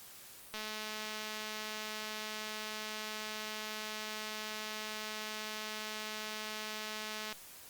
click train, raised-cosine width 0.2 ms, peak -24 dBFS, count 1460, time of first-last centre 0.54-7.326 s, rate 215 Hz, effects white hiss -53 dBFS RMS until 7.69 s + Opus 48 kbps

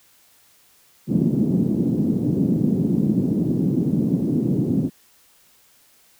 white band-pass noise, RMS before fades -20 dBFS, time 1.07-4.9 s, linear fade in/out 50 ms, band 140 to 270 Hz, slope 24 dB/octave, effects white hiss -56 dBFS RMS until 6.19 s

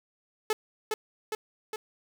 sawtooth tone with echo, 432.4 Hz, A4, 30 cents flat, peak -20 dBFS, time 0.5-0.53 s, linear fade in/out 2 ms, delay 410 ms, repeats 3, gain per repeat -3 dB, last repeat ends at 1.76 s, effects none

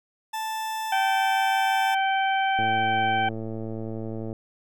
40% pulse tone, 880 Hz, A5, in tune, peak -27 dBFS, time 0.33-1.95 s, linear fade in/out 10 ms
harmonic tone, 774 Hz, G5, 22 cents flat, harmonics 1 / 2 / 3 / 4, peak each -22 / -28 / -32 / -34 dBFS, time 0.92-3.29 s, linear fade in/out 5 ms
click train, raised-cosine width 2 ms, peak -21 dBFS, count 194, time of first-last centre 2.59-4.329 s, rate 111 Hz
effects none

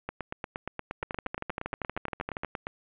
two click trains, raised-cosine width 0.5 ms, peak -17 / -18 dBFS, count 19 / 23, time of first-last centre 1.03-2.447 / 0.09-2.669 s, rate 12.7 / 8.53 Hz, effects resampled to 8000 Hz + 9-bit

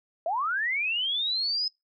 sine linear sweep, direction up, 627 to 5110 Hz, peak -25 dBFS, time 0.26-1.68 s, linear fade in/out 2 ms, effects noise-tail reverb RT60 0.2 s tail -26 dB re dry

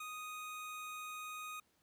25% pulse tone, 1244.5 Hz, D#6, in tune, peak -40 dBFS, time 0-1.6 s, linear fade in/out 5 ms, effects pink hiss -75 dBFS RMS until 1.82 s + high-pass 80 Hz 12 dB/octave

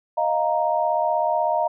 sine chord, Eb suspended second, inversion none, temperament equal, 622.3 / 698.5 / 932.3 Hz, Eb5 / F5 / Bb5, 0 / 0 / 0 cents, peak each -23 dBFS, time 0.17-1.68 s, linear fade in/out 10 ms, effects none

